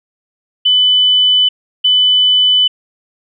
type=tone pair in turn; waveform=sine; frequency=3000 / 3000 Hz; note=F#7 / F#7; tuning=+23 / +23 cents; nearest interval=unison; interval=0 cents; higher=neither; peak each=-7 dBFS; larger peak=neither; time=0.65-1.49 / 1.84-2.68 s; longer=neither; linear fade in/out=10 ms; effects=none